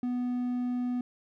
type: tone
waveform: triangle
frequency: 246.9 Hz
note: B3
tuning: in tune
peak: -26 dBFS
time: 0.03-1.01 s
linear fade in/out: 2 ms
effects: none